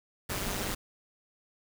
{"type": "noise with amplitude modulation", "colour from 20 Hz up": "pink", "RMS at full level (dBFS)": -30, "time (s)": [0.29, 0.75], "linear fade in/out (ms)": 10, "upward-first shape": "sine", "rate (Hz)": 194, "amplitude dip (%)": 85, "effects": []}